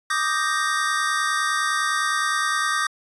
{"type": "chord", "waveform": "square", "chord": "Eb major seventh", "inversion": "third", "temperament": "equal", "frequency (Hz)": [1174.7, 1244.5, 1568, 1864.7], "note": ["D6", "Eb6", "G6", "Bb6"], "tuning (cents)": [0, 0, 0, 0], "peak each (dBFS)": -27, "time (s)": [0.1, 2.87], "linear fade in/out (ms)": 5, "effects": ["resampled to 24000 Hz"]}